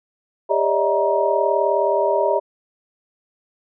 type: tone cluster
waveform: sine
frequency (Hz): 399.9 / 565 / 605 / 644 / 945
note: G4 / C#5 / D#5 / E5 / A#5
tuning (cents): +35 / +33 / -49 / -41 / +23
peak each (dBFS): -22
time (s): 0.49-2.4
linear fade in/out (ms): 20
effects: none